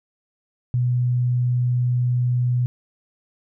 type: tone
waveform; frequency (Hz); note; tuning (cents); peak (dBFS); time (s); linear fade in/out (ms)
sine; 123.47; B2; 0; -17; 0.74-2.66; 0
effects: none